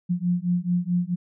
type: beating tone pair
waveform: sine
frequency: 174.61 / 179.21 Hz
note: F3 / F3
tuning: 0 / +45 cents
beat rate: 4.6 Hz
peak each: -24 dBFS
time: 0.09-1.16 s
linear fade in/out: 20 ms
effects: none